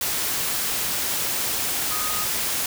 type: tone in noise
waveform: sine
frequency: 1244.5 Hz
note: D#6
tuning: in tune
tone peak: -31 dBFS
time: 1.91-2.24 s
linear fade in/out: 2 ms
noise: white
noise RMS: -25 dBFS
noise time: 0.01-2.66 s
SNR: -9 dB
effects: none